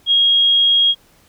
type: tone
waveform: sine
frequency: 3274 Hz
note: G#7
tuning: 25 cents flat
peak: -10 dBFS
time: 0.06-0.95 s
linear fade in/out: 50 ms
effects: pink hiss -53 dBFS RMS until 1.28 s